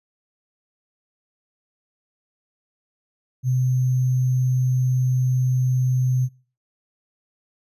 sine tone with sample-and-hold, 127.3 Hz, C3, 47 cents flat, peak -17 dBFS, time 3.43-6.29 s, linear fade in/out 50 ms, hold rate 6300 Hz, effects noise-tail reverb RT60 0.4 s tail -23 dB re dry + resampled to 32000 Hz

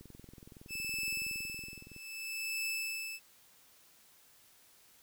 click train, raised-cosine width 3 ms, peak -39 dBFS, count 43, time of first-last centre 0.01-1.963 s, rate 21.5 Hz
sawtooth tone with tremolo, 2627 Hz, E7, 7 cents flat, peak -30 dBFS, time 0.68-3.2 s, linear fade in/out 50 ms, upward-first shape triangle, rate 0.63 Hz, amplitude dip 95%
effects white hiss -63 dBFS RMS until 5.02 s

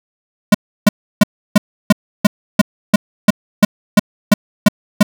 square tone bursts, 207.1 Hz, G#3, 5 cents flat, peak -4 dBFS, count 14, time 0.52-5.03 s, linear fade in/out 5 ms, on 25 ms, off 320 ms, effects none

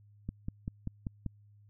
click train, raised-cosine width 5 ms, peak -23 dBFS, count 6, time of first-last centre 0.29-1.263 s, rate 5.14 Hz, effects added 103 Hz sine -57 dBFS peak until 1.69 s

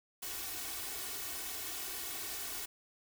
white noise with comb filter, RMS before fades -41 dBFS, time 0.22-2.66 s, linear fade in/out 10 ms, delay 2.7 ms, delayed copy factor +0.95, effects none

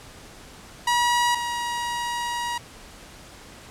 sawtooth tone pair in turn, 962 / 954.8 Hz, B5 / A#5, -46 / +41 cents, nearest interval unison, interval 13 cents, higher first, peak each -15 / -22 dBFS, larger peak first, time 0.87-1.35 / 1.35-2.58 s, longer second, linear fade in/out 5 ms, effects pink hiss -45 dBFS RMS until 3.7 s + low-pass 10000 Hz 12 dB/octave

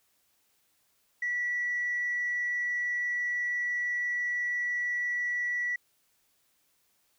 sine tone, 1949 Hz, B6, 23 cents flat, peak -27 dBFS, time 1.22-5.76 s, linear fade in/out 5 ms, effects tanh soft clip ceiling -23 dBFS + white hiss -71 dBFS RMS until 7.18 s

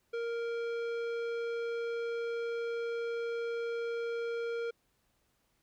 triangle tone with tanh clipping, 466.2 Hz, A#4, in tune, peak -35 dBFS, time 0.13-4.71 s, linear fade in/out 10 ms, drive 18 dB, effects pink hiss -75 dBFS RMS until 5.62 s

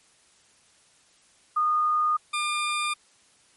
sine / 20% pulse tone pair in turn, 1227 / 1202.4 Hz, D#6 / D6, -25 / +40 cents, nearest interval unison, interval 35 cents, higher first, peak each -20 dBFS, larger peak neither, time 1.56-2.17 / 2.33-2.94 s, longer neither, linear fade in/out 10 ms, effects white hiss -60 dBFS RMS until 3.56 s + MP3 48 kbps

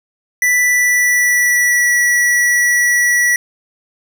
square tone with pitch glide, 1976 to 1942.1 Hz, B6 to B6, 0 to -30 cents, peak -11 dBFS, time 0.42-3.36 s, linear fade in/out 2 ms, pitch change -30 cents, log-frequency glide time 0.61-1.96 s, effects none

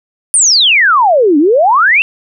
sine exponential two-way sweep, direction down then up, 9610 to 278.4 to 2774 Hz, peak -5 dBFS, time 0.34-2.02 s, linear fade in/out 0 ms, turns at 1.38 s, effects none

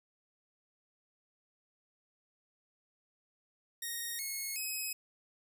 5% pulse tone with pitch steps, 1864.7 / 2179 / 2547 Hz, A#6 / C#7 / D#7, 0 / -30 / +40 cents, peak -27 dBFS, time 3.82-4.93 s, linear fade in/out 5 ms, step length 370 ms, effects none

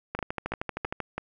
two click trains, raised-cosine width 0.5 ms, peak -16 / -15 dBFS, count 4 / 12, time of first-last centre 0.19-1.18 / 0.15-1.003 s, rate 3.03 / 12.9 Hz, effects none

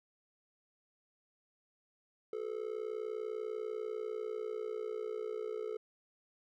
triangle tone with amplitude modulation, 433.1 Hz, A4, 27 cents flat, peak -31 dBFS, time 2.33-5.77 s, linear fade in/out 2 ms, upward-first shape sine, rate 60.1 Hz, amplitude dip 90%, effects none

